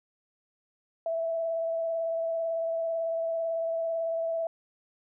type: tone with vibrato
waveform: sine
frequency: 659.3 Hz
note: E5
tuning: in tune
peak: -27 dBFS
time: 1.06-4.47 s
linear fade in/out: 2 ms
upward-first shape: sine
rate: 18 Hz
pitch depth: 16 cents each way
effects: none